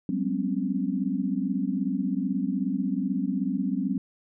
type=tone cluster; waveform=sine; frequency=185.8 / 202 / 252.5 / 275 Hz; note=F#3 / G#3 / B3 / C#4; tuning=+7 / -48 / +39 / -14 cents; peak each=-30 dBFS; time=0.09-3.98 s; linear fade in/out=2 ms; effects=none